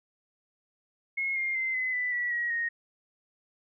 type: tone with pitch steps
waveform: sine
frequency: 2166 / 2120 / 2075 / 2031 / 1988.5 / 1946.5 / 1905.3 / 1865 Hz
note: C#7 / C7 / C7 / B6 / B6 / B6 / A#6 / A#6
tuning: -41 / +22 / -15 / +48 / +11 / -26 / +37 / 0 cents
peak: -27 dBFS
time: 1.17-2.69 s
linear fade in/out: 10 ms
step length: 190 ms
effects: none